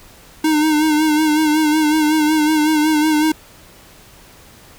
square tone with vibrato, 307.3 Hz, D#4, 21 cents flat, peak -13 dBFS, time 0.44-3.32 s, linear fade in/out 5 ms, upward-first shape sine, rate 5.4 Hz, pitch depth 46 cents each way, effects pink hiss -44 dBFS RMS until 4.78 s

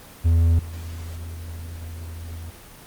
triangle tone with level steps, 83.1 Hz, E2, 15 cents sharp, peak -12 / -29 dBFS, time 0.24-2.51 s, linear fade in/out 20 ms, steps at 0.59 s, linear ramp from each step 2 ms, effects pink hiss -44 dBFS RMS until 2.86 s + Opus 24 kbps

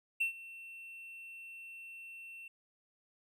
triangle tone with ADSR envelope, 2700 Hz, E7, 41 cents sharp, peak -26 dBFS, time 0.2-2.48 s, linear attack 12 ms, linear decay 110 ms, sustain -19 dB, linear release 4 ms, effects none

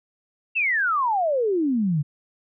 sine exponential sweep, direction down, 2742 to 138.59 Hz, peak -19 dBFS, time 0.55-2.03 s, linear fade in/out 20 ms, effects none

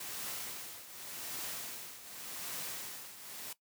white noise with tremolo, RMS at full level -40 dBFS, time 0-3.53 s, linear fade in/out 5 ms, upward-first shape triangle, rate 0.87 Hz, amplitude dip 75%, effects noise-tail reverb RT60 0.1 s tail -17 dB re dry + high-pass 100 Hz 12 dB/octave

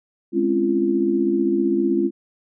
sine chord, Db major seventh, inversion second, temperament equal with one note detuned, 207.7 / 261.6 / 277.2 / 341.3 Hz, Ab3 / C4 / Db4 / F4, 0 / 0 / 0 / -40 cents, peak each -24 / -25 / -24 / -19 dBFS, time 0.32-2.11 s, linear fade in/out 50 ms, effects none

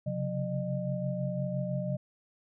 sine tone cluster, 132.7 / 138.6 / 180.4 / 606 Hz, C3 / C#3 / F#3 / D#5, +25 / 0 / -44 / -46 cents, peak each -34 / -39 / -34 / -36 dBFS, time 0.06-1.97 s, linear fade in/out 10 ms, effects none

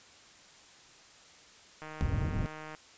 click train, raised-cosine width 0.5 ms, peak -29 dBFS, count 145, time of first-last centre 1.82-2.749 s, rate 155 Hz
white low-pass noise, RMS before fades -31 dBFS, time 2.01-2.46 s, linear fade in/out 0 ms, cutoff 120 Hz, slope 12 dB/octave
effects white hiss -56 dBFS RMS until 2.97 s + resampled to 16000 Hz

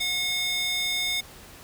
square tone with high-pass filter, 725 Hz, F#5, 35 cents flat, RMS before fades -27 dBFS, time 0-1.21 s, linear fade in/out 10 ms, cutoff 2900 Hz, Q 9.8, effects pink hiss -47 dBFS RMS until 1.63 s

